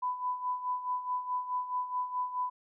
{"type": "tone with tremolo", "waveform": "sine", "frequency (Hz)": 998, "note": "B5", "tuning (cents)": 18, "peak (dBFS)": -28, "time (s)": [0.02, 2.5], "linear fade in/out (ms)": 10, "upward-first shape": "sine", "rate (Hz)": 4.7, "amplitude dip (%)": 70, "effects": []}